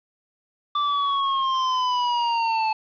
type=linear sweep; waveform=square; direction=down; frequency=1174.7 to 870 Hz; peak=-21 dBFS; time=0.75-2.73 s; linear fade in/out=5 ms; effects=resampled to 11025 Hz + 8-bit